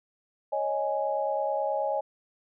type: chord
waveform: sine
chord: C# suspended second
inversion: none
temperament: just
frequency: 554.4 / 623.7 / 831.5 Hz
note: C#5 / D#5 / G#5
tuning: 0 / +4 / +2 cents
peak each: -30 dBFS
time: 0.52-2.01 s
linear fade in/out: 10 ms
effects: none